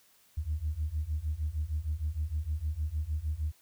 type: beating tone pair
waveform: sine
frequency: 73.42 / 79.92 Hz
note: D2 / D#2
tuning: 0 / +47 cents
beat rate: 6.5 Hz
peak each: -33 / -32 dBFS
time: 0.37-3.52 s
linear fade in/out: 10 ms
effects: tanh soft clip ceiling -23 dBFS + white hiss -64 dBFS RMS until 3.61 s